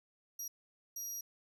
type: tone bursts at uneven times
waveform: 30% pulse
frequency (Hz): 5740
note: F8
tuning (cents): +47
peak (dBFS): -36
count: 2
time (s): 0.39-0.48 / 0.96-1.21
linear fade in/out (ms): 5
effects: none